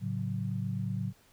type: chord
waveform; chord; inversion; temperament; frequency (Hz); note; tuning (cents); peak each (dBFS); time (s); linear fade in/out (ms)
sine; F# minor; first; equal; 110 / 138.59 / 185; A2 / C#3 / F#3; 0 / 0 / 0; -34 / -36 / -35; 0-1.13; 50
effects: pink hiss -63 dBFS RMS until 1.32 s